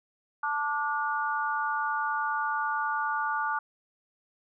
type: chord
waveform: sine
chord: D major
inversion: second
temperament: equal with one note detuned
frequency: 880 / 1174.7 / 1445.3 Hz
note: A5 / D6 / F#6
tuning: 0 / 0 / -41 cents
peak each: -31 dBFS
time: 0.43-3.59 s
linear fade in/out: 5 ms
effects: none